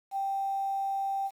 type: tone with quantisation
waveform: sine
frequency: 784 Hz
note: G5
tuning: in tune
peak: -28 dBFS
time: 0.11-1.31 s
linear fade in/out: 50 ms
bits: 9
effects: AAC 64 kbps